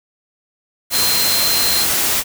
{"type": "tone in noise", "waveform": "sine", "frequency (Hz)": 4140, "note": "C8", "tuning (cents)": -19, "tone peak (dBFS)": -18, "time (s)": [0.91, 1.87], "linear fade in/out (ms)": 50, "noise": "white", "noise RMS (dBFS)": -17, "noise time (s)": [0.9, 2.24], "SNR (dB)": -4, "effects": []}